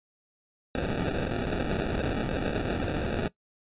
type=noise with sample-and-hold; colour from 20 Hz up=white; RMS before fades=-29 dBFS; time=0.75-3.28 s; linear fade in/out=2 ms; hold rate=1050 Hz; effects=noise-tail reverb RT60 0.1 s tail -19 dB re dry + resampled to 8000 Hz